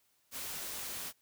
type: noise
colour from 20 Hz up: white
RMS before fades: -41 dBFS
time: 0.31-1.13 s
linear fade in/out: 50 ms
effects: white hiss -73 dBFS RMS until 1.21 s